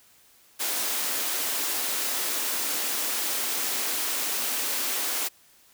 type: high-pass noise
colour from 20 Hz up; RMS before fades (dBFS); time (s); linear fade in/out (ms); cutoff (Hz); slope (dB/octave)
white; -28; 0.59-5.29; 20; 230; 48
effects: white hiss -58 dBFS RMS until 5.73 s